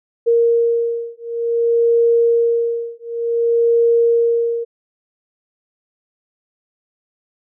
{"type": "beating tone pair", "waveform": "sine", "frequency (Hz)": [466.2, 466.75], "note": ["A#4", "A#4"], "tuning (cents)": [0, 2], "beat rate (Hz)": 0.55, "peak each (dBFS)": -16, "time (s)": [0.26, 4.65], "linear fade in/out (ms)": 20, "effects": []}